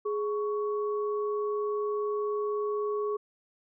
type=tone pair together; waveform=sine; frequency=418 / 1115.9 Hz; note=G#4 / C#6; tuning=+11 / +11 cents; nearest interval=octave + perfect fourth; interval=1700 cents; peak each=-28 / -36 dBFS; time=0.05-3.17 s; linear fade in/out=10 ms; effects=none